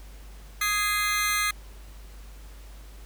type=chord; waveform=sawtooth; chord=Ab major; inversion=second; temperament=just; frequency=1245.9 / 1661.2 / 2077 Hz; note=Eb6 / Ab6 / C7; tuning=+2 / 0 / -13 cents; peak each=-24 / -27 / -23 dBFS; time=0.61-1.51 s; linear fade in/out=5 ms; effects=added 50 Hz sine -42 dBFS peak until 3.05 s + pink hiss -53 dBFS RMS until 3.05 s